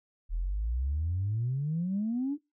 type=exponential sweep; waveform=sine; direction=up; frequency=38.89 to 300.1 Hz; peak=-27 dBFS; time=0.29-2.38 s; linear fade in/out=50 ms; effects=noise-tail reverb RT60 0.2 s tail -19 dB re dry + tanh soft clip ceiling -23 dBFS